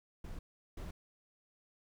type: noise bursts at uneven times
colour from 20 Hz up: brown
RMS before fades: -44 dBFS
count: 2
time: 0.24-0.39 / 0.77-0.91 s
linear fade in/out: 5 ms
effects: none